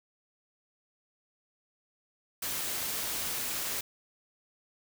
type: noise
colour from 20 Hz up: white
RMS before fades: -34 dBFS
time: 2.42-3.81 s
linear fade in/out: 5 ms
effects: none

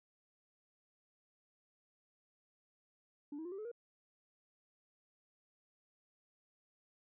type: tone with pitch steps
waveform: sine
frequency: 290 / 319.9 / 352.9 / 389.3 / 429.5 / 473.8 Hz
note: D4 / D#4 / F4 / G4 / A4 / A#4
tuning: -22 / +48 / +18 / -12 / -42 / +28 cents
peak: -40 dBFS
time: 3.32-3.716 s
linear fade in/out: 5 ms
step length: 66 ms
effects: tanh soft clip ceiling -40 dBFS

